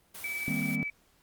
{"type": "noise", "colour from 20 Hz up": "white", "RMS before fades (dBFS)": -43, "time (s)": [0.14, 0.76], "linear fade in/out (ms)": 10}
{"type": "tone with tremolo", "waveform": "sine", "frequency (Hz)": 2300, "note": "D7", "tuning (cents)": -37, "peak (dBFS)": -31, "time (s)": [0.24, 0.9], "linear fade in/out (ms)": 2, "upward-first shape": "square", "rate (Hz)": 18, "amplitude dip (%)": 30}
{"type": "chord", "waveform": "triangle", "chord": "C minor seventh", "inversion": "first", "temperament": "equal with one note detuned", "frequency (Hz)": [155.56, 199.42, 233.1, 261.6], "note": ["Eb3", "G3", "Bb3", "C4"], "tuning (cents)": [0, 30, 0, 0], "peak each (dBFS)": -33, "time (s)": [0.48, 0.83], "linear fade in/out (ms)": 0}
{"effects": ["pink hiss -66 dBFS RMS until 1.22 s", "Opus 32 kbps"]}